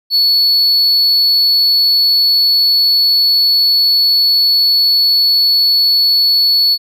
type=tone; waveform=triangle; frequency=4416 Hz; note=C#8; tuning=7 cents flat; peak=-7 dBFS; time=0.1-6.78 s; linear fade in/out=50 ms; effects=none